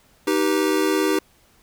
square chord, Eb augmented, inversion none, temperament just, 311.1 / 388.9 / 486.1 Hz, Eb4 / G4 / B4, 0 / -14 / -28 cents, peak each -22 / -22 / -27 dBFS, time 0.27-1.19 s, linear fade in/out 5 ms, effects pink hiss -57 dBFS RMS until 1.62 s

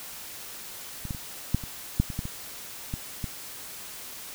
clicks, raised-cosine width 5 ms, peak -23 / -19 / -26 / -10 / -25 / -8 / -22 / -17 / -21 / -18 / -18 dBFS, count 11, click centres 1.053 / 1.108 / 1.148 / 1.546 / 1.638 / 2 / 2.102 / 2.191 / 2.254 / 2.939 / 3.242 s, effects white hiss -41 dBFS RMS until 4.34 s

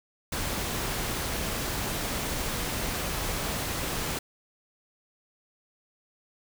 pink noise, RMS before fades -31 dBFS, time 0.32-4.19 s, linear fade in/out 5 ms, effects none

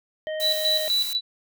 harmonic tone, 622.3 Hz, D#5, in tune, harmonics 1 / 3 / 5, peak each -27 / -37 / -41 dBFS, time 0.27-0.88 s, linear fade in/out 0 ms
sine tone with tremolo, 3951 Hz, B7, in tune, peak -19 dBFS, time 0.4-1.21 s, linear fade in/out 50 ms, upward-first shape square, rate 4 Hz, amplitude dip 65%
blue noise, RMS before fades -33 dBFS, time 0.4-1.13 s, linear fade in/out 0 ms
effects none

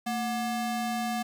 square ring-modulated tone, 477.7 Hz, A#4, 42 cents sharp, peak -26 dBFS, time 0.06-1.23 s, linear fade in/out 10 ms, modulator 253 Hz, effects 10-bit

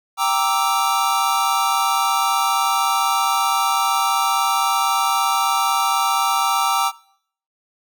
square chord, E half-diminished seventh, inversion first, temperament equal, 784 / 932.3 / 1174.7 / 1318.5 Hz, G5 / Bb5 / D6 / E6, 0 / 0 / 0 / 0 cents, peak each -23 dBFS, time 0.17-6.92 s, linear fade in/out 50 ms, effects noise-tail reverb RT60 0.6 s tail -21 dB re dry

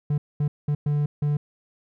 triangle tone bursts at uneven times, 146.83 Hz, D3, in tune, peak -18 dBFS, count 5, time 0.1-0.18 / 0.4-0.48 / 0.68-0.75 / 0.86-1.06 / 1.22-1.37 s, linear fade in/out 5 ms, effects none

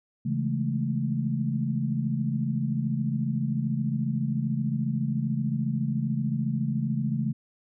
sine chord, A major seventh, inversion first, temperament just, 137.5 / 165 / 206.2 / 220 Hz, C#3 / E3 / G#3 / A3, -14 / +2 / -12 / 0 cents, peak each -28 / -32 / -34 / -29 dBFS, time 0.25-7.33 s, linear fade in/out 10 ms, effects none

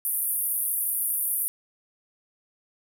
white band-pass noise, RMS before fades -27 dBFS, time 0.05-1.48 s, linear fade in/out 0 ms, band 9400 to 15000 Hz, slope 96 dB/octave, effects none

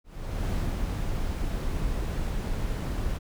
brown noise with ADSR envelope, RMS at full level -27 dBFS, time 0.04-3.19 s, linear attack 460 ms, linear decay 250 ms, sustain -2 dB, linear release 27 ms, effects none

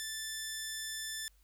10% pulse tone, 1760 Hz, A6, in tune, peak -29 dBFS, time 0-1.28 s, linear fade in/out 0 ms, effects added 50 Hz sine -63 dBFS peak until 1.43 s + white hiss -72 dBFS RMS until 1.43 s

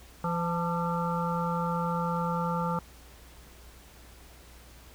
harmonic tone with a mistuned harmonic, 170 Hz, F3, 46 cents flat, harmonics 1 / 3 / 5 / 7 / 8, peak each -30 / -35 / -33 / -35 / -37 dBFS, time 0.24-2.79 s, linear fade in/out 2 ms, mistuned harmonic 5, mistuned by +69 cents, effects added 60 Hz sine -52 dBFS peak until 4.94 s + pink hiss -54 dBFS RMS until 4.94 s

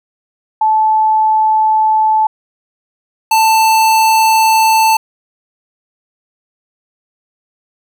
sine / square tone pair in turn, 870 / 885.2 Hz, A5 / A5, -20 / +10 cents, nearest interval unison, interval 30 cents, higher second, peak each -8 / -8 dBFS, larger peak neither, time 0.61-2.27 / 3.31-4.97 s, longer neither, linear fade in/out 5 ms, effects none

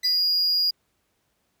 20% pulse tone with exponential decay, 2000 Hz, B6, 21 cents sharp, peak -26 dBFS, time 0.03-0.29 s, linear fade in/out 5 ms, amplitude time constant 56 ms
triangle tone, 4863 Hz, D#8, 40 cents flat, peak -18 dBFS, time 0.04-0.71 s, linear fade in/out 10 ms
effects pink hiss -71 dBFS RMS until 1.6 s + high-pass 60 Hz 12 dB/octave

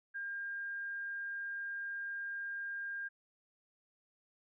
sine tone, 1606 Hz, G6, 41 cents sharp, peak -38 dBFS, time 0.14-3.09 s, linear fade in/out 20 ms, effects none

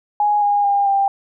sine tone with pitch steps, 831 / 817.7 / 804.5 / 791.6 Hz, G#5 / G#5 / G5 / G5, +1 / -27 / +45 / +17 cents, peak -13 dBFS, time 0.2-1.08 s, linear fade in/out 2 ms, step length 220 ms, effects none

